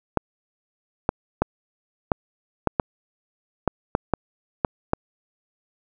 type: clicks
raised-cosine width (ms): 1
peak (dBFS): -4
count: 11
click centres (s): 0.173 / 1.091 / 1.42 / 2.118 / 2.673 / 2.798 / 3.677 / 3.951 / 4.137 / 4.648 / 4.934
effects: none